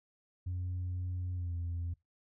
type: tone with pitch glide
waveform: sine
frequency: 90.3 to 85.73 Hz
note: F#2 to F2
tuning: -42 to -32 cents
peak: -32 dBFS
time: 0.46-1.94 s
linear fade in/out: 10 ms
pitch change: -90 cents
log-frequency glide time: 1.34-1.54 s
effects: noise-tail reverb RT60 0.2 s tail -25 dB re dry + tanh soft clip ceiling -32 dBFS